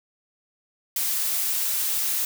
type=noise; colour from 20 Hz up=blue; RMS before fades=-25 dBFS; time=0.96-2.25 s; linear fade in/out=2 ms; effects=none